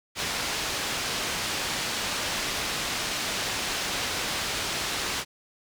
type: low-pass noise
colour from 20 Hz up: white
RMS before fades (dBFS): -30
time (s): 0.15-5.25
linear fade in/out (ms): 50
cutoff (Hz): 5100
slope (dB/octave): 12
effects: none